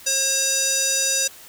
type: tone with band-pass filter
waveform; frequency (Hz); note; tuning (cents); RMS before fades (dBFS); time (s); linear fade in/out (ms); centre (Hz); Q
square; 539; C#5; -49; -21; 0.06-1.28; 10; 6500; 3
effects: white hiss -44 dBFS RMS until 1.48 s